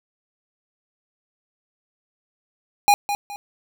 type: tone with echo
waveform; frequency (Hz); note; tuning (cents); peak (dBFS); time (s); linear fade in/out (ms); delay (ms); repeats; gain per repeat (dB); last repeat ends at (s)
square; 817; G#5; -29; -12; 2.88-2.94; 0; 210; 2; -10; 3.36
effects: none